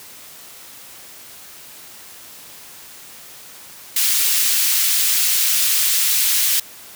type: high-pass noise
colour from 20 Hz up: white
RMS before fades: -17 dBFS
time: 3.96-6.6 s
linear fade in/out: 5 ms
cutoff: 2300 Hz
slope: 12 dB/octave
effects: white hiss -40 dBFS RMS until 6.95 s + high-pass 60 Hz 12 dB/octave